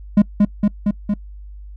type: tone with echo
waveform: triangle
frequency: 205.8 Hz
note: G#3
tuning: 16 cents flat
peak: -5 dBFS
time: 0.17-0.22 s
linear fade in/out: 5 ms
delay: 230 ms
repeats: 4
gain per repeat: -2 dB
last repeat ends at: 1.14 s
effects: noise-tail reverb RT60 0.1 s tail -24 dB re dry + added 50 Hz sine -33 dBFS peak until 1.76 s